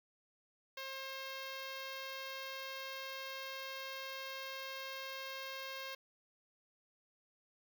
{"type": "tone with notch filter", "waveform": "5% pulse", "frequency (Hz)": 534, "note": "C5", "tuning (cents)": 35, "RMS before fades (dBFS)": -45, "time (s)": [0.77, 5.95], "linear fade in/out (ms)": 5, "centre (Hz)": 8100, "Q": 0.54, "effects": []}